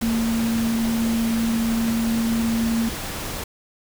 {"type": "tone in noise", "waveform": "sine", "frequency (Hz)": 228.3, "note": "A#3", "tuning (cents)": -36, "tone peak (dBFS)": -19, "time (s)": [0.02, 2.89], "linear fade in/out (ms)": 5, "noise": "pink", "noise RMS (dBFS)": -30, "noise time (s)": [0.01, 3.44], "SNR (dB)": 8, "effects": []}